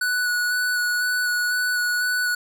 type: tone with vibrato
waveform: square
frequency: 1475 Hz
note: F#6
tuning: 6 cents flat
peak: -21 dBFS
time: 0.01-2.35 s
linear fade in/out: 5 ms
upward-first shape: square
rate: 2 Hz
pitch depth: 11 cents each way
effects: none